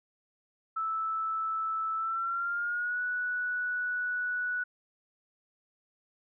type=tone with pitch glide; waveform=sine; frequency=1314 to 1474.9 Hz; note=E6 to F#6; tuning=-6 to -6 cents; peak=-29 dBFS; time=0.76-4.64 s; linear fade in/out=10 ms; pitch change=+200 cents; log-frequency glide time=1.96-3.01 s; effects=none

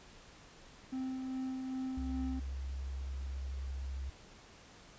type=tone with tremolo; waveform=triangle; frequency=260.7 Hz; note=C4; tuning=6 cents flat; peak=-33 dBFS; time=0.92-2.4 s; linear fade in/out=10 ms; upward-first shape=sine; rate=2.5 Hz; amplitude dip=30%
type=tone with vibrato; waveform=sine; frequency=67 Hz; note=C2; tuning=42 cents sharp; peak=-37 dBFS; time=1.97-4.1 s; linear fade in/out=5 ms; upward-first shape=triangle; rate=11 Hz; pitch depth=17 cents each way
effects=pink hiss -57 dBFS RMS until 4.98 s + resampled to 16000 Hz

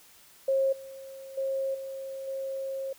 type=tone with level steps; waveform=sine; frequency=538 Hz; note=C5; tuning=48 cents sharp; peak=-22 / -41 / -27 / -35 / -31 dBFS; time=0.48-2.93 s; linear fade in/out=5 ms; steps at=0.72 / 1.37 / 1.74 / 2.27 s; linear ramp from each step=10 ms; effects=white hiss -56 dBFS RMS until 2.98 s

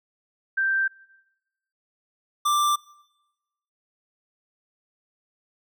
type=tone pair in turn; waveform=sine / square; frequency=1568 / 1179.6 Hz; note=G6 / D6; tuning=0 / +7 cents; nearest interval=perfect fourth; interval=493 cents; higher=first; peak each=-20 dBFS; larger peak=neither; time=0.57-0.88 / 2.45-2.76 s; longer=neither; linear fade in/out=10 ms; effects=noise-tail reverb RT60 1.0 s tail -23 dB re dry

